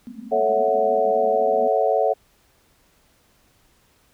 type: band-pass noise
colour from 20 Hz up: white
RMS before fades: -37 dBFS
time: 0.07-1.68 s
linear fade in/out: 0 ms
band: 210 to 250 Hz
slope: 96 dB/octave
type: chord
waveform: sine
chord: F# minor seventh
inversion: first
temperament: equal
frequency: 440 / 554.4 / 659.3 / 740 Hz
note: A4 / C#5 / E5 / F#5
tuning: 0 / 0 / 0 / 0 cents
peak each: -22 dBFS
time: 0.31-2.14 s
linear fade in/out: 20 ms
effects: pink hiss -60 dBFS RMS until 4.13 s